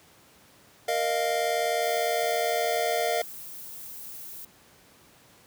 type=chord; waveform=square; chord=Bb suspended fourth; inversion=none; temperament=equal with one note detuned; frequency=466.2 / 618.7 / 698.5 Hz; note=Bb4 / Eb5 / F5; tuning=0 / -10 / 0 cents; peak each=-31 / -30 / -28 dBFS; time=0.88-3.22 s; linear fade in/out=5 ms
type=noise; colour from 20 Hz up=violet; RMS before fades=-41 dBFS; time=1.82-4.45 s; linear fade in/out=5 ms
effects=pink hiss -56 dBFS RMS until 5.46 s + high-pass 100 Hz 12 dB/octave